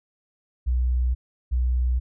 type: tone pair in turn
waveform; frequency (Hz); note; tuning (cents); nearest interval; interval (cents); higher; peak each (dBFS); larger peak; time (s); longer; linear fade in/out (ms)
sine; 62 / 62; B1 / B1; +7 / +7; unison; 0; neither; -19 / -19; neither; 0.66-1.15 / 1.51-2; neither; 20
effects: none